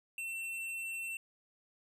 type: tone with hard clipping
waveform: sine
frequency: 2698 Hz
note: E7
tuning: 40 cents sharp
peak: -39 dBFS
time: 0.18-1.17 s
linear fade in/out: 2 ms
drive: 11 dB
effects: resampled to 32000 Hz